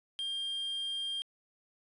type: tone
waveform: triangle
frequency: 3200 Hz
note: G7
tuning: 35 cents sharp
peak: -32 dBFS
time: 0.19-1.22 s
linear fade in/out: 0 ms
effects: resampled to 24000 Hz + 10-bit